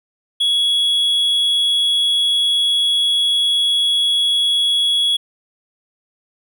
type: tone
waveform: triangle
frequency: 3353 Hz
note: G#7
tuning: 16 cents sharp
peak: -12 dBFS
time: 0.4-5.17 s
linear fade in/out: 10 ms
effects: none